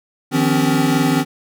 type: tone cluster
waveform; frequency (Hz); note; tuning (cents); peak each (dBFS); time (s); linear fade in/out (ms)
square; 155.6 / 174.1 / 256.7 / 281 / 390; D#3 / F3 / C4 / C#4 / G4; 0 / -5 / -33 / +24 / -9; -21 / -25 / -18 / -20 / -27; 0.31-1.25; 50
effects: none